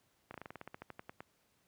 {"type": "slowing click train", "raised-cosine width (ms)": 0.5, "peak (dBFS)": -30, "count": 15, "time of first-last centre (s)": [0.31, 1.205], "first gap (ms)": 32, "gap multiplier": 1.1, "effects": ["pink hiss -74 dBFS RMS until 1.67 s", "high-pass 80 Hz 12 dB/octave"]}